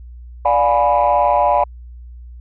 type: chord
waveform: sine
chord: D diminished seventh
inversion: none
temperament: equal with one note detuned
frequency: 587.3 / 710.7 / 830.6 / 987.8 Hz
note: D5 / F5 / Ab5 / Cb6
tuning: 0 / +30 / 0 / 0 cents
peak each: -16 dBFS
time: 0.45-1.64 s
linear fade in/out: 5 ms
effects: tanh soft clip ceiling -5 dBFS + added 60 Hz sine -33 dBFS peak until 2.4 s